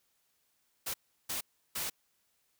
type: noise bursts at uneven times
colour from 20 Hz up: white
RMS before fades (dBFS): -36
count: 3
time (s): 0.86-0.94 / 1.29-1.41 / 1.75-1.9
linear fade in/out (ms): 10
effects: white hiss -75 dBFS RMS until 2.59 s